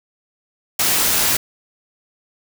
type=noise; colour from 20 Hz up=white; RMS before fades=-17 dBFS; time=0.79-1.37 s; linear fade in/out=5 ms; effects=none